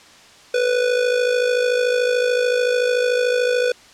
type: tone with amplitude modulation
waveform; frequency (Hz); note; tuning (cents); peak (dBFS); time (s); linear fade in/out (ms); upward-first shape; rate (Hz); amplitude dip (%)
square; 493.9; B4; 0; -14; 0.54-3.72; 5; sine; 53.6; 60
effects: white hiss -46 dBFS RMS until 3.93 s + low-pass 6000 Hz 12 dB/octave